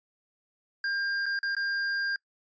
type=tone with dropouts; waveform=square; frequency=1601 Hz; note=G6; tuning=36 cents sharp; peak=-28 dBFS; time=0.84-2.16 s; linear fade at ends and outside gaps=2 ms; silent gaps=1.258-1.263 / 1.39-1.43 / 1.55-1.566 s; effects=noise-tail reverb RT60 0.1 s tail -26 dB re dry + resampled to 16000 Hz